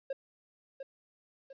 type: tone with echo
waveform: triangle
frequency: 541 Hz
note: C#5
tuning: 42 cents flat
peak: -30 dBFS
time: 0.1-0.13 s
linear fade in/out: 5 ms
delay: 700 ms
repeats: 2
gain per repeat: -7 dB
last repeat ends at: 1.53 s
effects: resampled to 11025 Hz + 12-bit